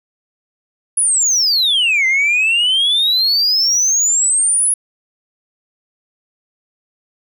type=exponential two-way sweep; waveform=sine; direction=down then up; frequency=10548 to 2052 to 10548 Hz; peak=-9 dBFS; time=0.97-4.74 s; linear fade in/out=5 ms; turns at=2.06 s; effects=tanh soft clip ceiling -10 dBFS